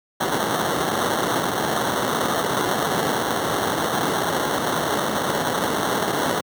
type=noise with sample-and-hold; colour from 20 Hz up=white; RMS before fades=-22 dBFS; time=0.2-6.41 s; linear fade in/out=10 ms; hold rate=2450 Hz; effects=high-pass 150 Hz 12 dB/octave